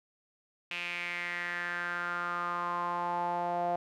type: tone with band-pass filter sweep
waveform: sawtooth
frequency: 174.61 Hz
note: F3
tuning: in tune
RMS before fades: -34 dBFS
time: 0.71-3.76 s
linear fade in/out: 2 ms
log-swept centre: 2600 to 690 Hz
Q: 5.3
effects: none